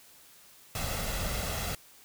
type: noise with comb filter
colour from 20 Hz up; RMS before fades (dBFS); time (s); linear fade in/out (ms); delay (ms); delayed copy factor
pink; -33; 0.75-1.75; 2; 1.5; +0.55
effects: white hiss -56 dBFS RMS until 2.04 s